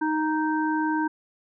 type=harmonic tone; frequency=311.1 Hz; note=D#4; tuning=in tune; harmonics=1 / 3 / 5; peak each=-24 / -27 / -31 dBFS; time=0.01-1.08 s; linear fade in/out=10 ms; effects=none